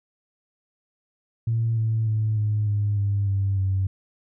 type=tone with pitch steps; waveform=sine; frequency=114.3 / 111.43 / 108.64 / 105.91 / 103.25 / 100.66 / 98.13 / 95.67 Hz; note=A#2 / A2 / A2 / G#2 / G#2 / G2 / G2 / G2; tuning=-34 / +22 / -22 / +34 / -10 / +46 / +2 / -42 cents; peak=-19 dBFS; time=1.47-3.87 s; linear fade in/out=5 ms; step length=300 ms; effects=tanh soft clip ceiling -15 dBFS